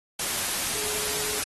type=tone in noise; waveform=sine; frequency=423.7 Hz; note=G#4; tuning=35 cents sharp; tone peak=-38 dBFS; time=0.75-1.39 s; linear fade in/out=5 ms; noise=white; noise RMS=-28 dBFS; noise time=0.19-1.44 s; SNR=-13 dB; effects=AAC 32 kbps